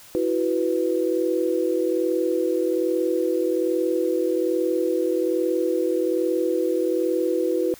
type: chord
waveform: sine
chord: E suspended second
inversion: none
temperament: just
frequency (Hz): 329.6 / 370.8 / 494.4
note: E4 / F#4 / B4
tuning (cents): 0 / +4 / +2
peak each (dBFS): -24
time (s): 0.15-7.74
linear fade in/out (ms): 0
effects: white hiss -47 dBFS RMS until 7.79 s